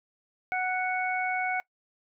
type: harmonic tone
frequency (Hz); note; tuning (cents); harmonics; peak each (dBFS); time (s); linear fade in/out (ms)
740; F#5; 0; 1 / 2 / 3; -29 / -33 / -31; 0.52-1.6; 0
effects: noise-tail reverb RT60 0.1 s tail -23 dB re dry